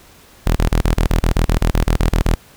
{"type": "tone bursts", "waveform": "sawtooth", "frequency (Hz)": 40.93, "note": "E1", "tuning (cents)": -12, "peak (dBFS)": -8, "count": 15, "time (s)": [0.46, 2.351], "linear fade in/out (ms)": 10, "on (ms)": 99, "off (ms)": 29, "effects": ["pink hiss -46 dBFS RMS until 2.56 s"]}